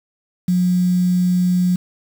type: tone with quantisation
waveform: sine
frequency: 180 Hz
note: F#3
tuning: 47 cents flat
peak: -13 dBFS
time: 0.48-1.76 s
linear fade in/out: 5 ms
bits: 6
effects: none